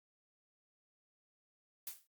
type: noise with exponential decay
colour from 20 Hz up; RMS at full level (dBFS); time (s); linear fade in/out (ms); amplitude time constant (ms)
blue; -40; 1.87-2.07; 2; 42
effects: Opus 48 kbps